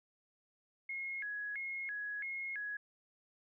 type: tone with vibrato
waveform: sine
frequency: 1900 Hz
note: A#6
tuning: 33 cents sharp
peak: -38 dBFS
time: 0.89-2.77 s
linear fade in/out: 5 ms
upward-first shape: square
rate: 1.5 Hz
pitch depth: 220 cents each way
effects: none